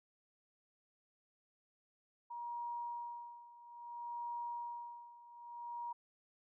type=tone with tremolo; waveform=sine; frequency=950 Hz; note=A#5; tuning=33 cents sharp; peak=-39 dBFS; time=2.3-5.93 s; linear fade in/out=10 ms; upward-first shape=sine; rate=0.6 Hz; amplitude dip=85%; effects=none